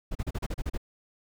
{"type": "noise bursts", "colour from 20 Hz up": "brown", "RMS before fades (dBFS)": -30, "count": 9, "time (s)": [0.11, 0.777], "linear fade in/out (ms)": 10, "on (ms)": 43, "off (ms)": 35, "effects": []}